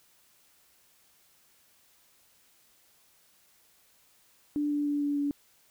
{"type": "tone with pitch steps", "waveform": "sine", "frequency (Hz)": [293.7, 291.8, 290, 288.2, 286.3], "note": ["D4", "D4", "D4", "D4", "D4"], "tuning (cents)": [0, -11, -22, -33, -44], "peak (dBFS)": -26, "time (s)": [4.56, 5.31], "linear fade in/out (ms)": 0, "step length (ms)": 150, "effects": ["white hiss -64 dBFS RMS until 5.7 s"]}